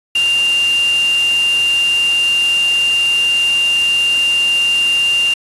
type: tone in noise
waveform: sine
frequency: 2792 Hz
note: F7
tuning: 1 cent flat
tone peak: -11 dBFS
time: 0.15-5.34 s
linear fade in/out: 5 ms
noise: white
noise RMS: -26 dBFS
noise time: 0.15-5.34 s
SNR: +12 dB
effects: resampled to 24000 Hz